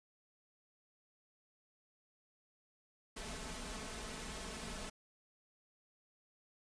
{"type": "noise with comb filter", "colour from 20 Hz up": "pink", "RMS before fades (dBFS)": -45, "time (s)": [3.16, 4.9], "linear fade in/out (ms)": 10, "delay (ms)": 4.6, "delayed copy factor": 0.65, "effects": ["resampled to 22050 Hz"]}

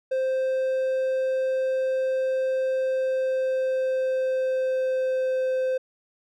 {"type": "tone with pitch glide", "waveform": "triangle", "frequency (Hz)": [523, 517.9], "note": ["C5", "C5"], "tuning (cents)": [-1, -18], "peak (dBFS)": -20, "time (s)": [0.11, 5.78], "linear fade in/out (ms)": 10, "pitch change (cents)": -17, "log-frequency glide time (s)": [2.78, 5.52], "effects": []}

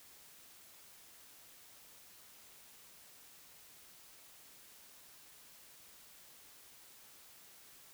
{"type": "silence", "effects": ["white hiss -59 dBFS RMS until 7.93 s"]}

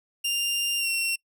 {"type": "tone with pitch glide", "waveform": "sawtooth", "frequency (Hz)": [2794, 2727], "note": ["F7", "F7"], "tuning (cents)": [0, -42], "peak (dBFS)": -21, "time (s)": [0.24, 1.16], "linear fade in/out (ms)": 10, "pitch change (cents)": -42, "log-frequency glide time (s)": [0.78, 0.88], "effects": ["noise-tail reverb RT60 0.1 s tail -23 dB re dry"]}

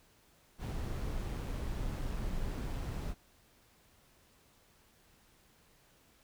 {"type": "noise with amplitude modulation", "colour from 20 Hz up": "brown", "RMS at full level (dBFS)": -36, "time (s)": [0.58, 3.15], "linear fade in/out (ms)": 50, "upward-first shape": "sine", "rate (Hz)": 136, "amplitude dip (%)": 25, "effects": ["pink hiss -66 dBFS RMS until 6.23 s"]}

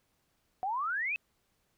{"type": "exponential sweep", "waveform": "sine", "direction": "up", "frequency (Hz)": [726, 2642], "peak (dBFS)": -30, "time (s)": [0.63, 1.16], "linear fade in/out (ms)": 0, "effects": ["pink hiss -75 dBFS RMS until 1.77 s"]}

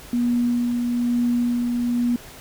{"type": "tone with tremolo", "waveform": "sine", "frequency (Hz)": 240.9, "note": "B3", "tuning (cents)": -43, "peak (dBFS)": -17, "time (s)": [0.13, 2.16], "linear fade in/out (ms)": 2, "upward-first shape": "sine", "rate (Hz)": 1.1, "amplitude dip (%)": 30, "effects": ["pink hiss -42 dBFS RMS until 2.4 s"]}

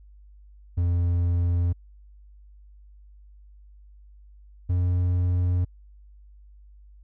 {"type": "tone pair in turn", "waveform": "triangle", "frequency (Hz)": [87, 89.24], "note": ["F2", "F2"], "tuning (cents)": [-6, 38], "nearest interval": "unison", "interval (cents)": 44, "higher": "second", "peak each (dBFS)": -18, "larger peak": "neither", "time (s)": [[0.77, 1.73], [4.69, 5.65]], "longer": "neither", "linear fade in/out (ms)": 10, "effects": ["added 50 Hz sine -47 dBFS peak until 7.03 s"]}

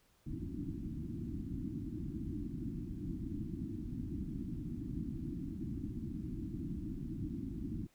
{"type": "low-pass noise", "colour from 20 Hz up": "white", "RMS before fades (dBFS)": -41, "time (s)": [0.26, 7.87], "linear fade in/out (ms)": 10, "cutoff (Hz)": 330, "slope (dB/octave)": 96, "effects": ["pink hiss -71 dBFS RMS until 7.94 s"]}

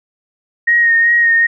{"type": "tone with vibrato", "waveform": "sine", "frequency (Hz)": 1864.7, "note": "A#6", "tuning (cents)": 0, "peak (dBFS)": -8, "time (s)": [0.67, 1.47], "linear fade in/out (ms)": 10, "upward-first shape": "sine", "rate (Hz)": 2.6, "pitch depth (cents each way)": 25, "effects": []}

